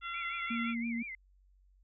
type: harmonic tone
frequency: 684 Hz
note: F5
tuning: 36 cents flat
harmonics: 2 / 3 / 4 / 5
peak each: -39 / -43 / -45 / -47 dBFS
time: 0.01-0.75 s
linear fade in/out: 50 ms
type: tone with vibrato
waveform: sine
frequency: 2217 Hz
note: C#7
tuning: in tune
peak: -40 dBFS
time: 0.14-1.15 s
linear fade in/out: 2 ms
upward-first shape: sine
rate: 5.8 Hz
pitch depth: 140 cents each way
type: tone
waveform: sine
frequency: 233.1 Hz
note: A#3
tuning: in tune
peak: -33 dBFS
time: 0.5-1.03 s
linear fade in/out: 10 ms
effects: added 47 Hz sine -62 dBFS peak until 1.83 s